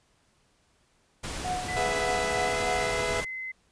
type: noise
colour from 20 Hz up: pink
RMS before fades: -35 dBFS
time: 1.23-3.25 s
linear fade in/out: 10 ms
type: tone with tremolo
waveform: sine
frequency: 730 Hz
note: F#5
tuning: 24 cents flat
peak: -27 dBFS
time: 1.44-2.92 s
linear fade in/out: 10 ms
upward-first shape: triangle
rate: 3.3 Hz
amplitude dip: 80%
type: tone with pitch glide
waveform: sine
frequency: 1994 to 2051 Hz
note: B6 to C7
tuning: +16 to -35 cents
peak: -33 dBFS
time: 1.68-3.52 s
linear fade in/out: 10 ms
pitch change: +49 cents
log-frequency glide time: 2.37-2.58 s
type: chord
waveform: sawtooth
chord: E major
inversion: first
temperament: equal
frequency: 415.3 / 493.9 / 659.3 Hz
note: G#4 / B4 / E5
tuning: 0 / 0 / 0 cents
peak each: -30 / -28 / -28 dBFS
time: 1.76-3.21 s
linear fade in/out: 10 ms
effects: pink hiss -67 dBFS RMS until 3.71 s + resampled to 22050 Hz